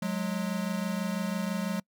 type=tone pair together; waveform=square; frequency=183.05 / 209.1 Hz; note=F#3 / G#3; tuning=-18 / +12 cents; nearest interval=major second; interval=230 cents; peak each=-32 / -33 dBFS; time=0.02-1.8 s; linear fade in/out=5 ms; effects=noise-tail reverb RT60 0.1 s tail -26 dB re dry